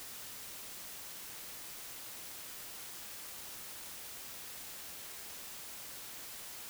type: silence
effects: white hiss -47 dBFS RMS until 6.69 s